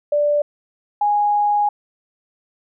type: tone pair in turn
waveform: sine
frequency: 587.3 / 827.2 Hz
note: D5 / G#5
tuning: 0 / -7 cents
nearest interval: tritone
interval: 593 cents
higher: second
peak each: -14 dBFS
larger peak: neither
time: 0.12-0.42 / 1.01-1.69 s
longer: second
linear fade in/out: 5 ms
effects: none